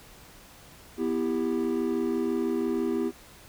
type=chord; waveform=triangle; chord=E minor; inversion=second; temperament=just; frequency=247.2 / 329.6 / 395.6 Hz; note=B3 / E4 / G4; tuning=+2 / 0 / +16 cents; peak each=-27 dBFS; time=0.97-3.12 s; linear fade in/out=50 ms; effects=tanh soft clip ceiling -15 dBFS + pink hiss -51 dBFS RMS until 3.48 s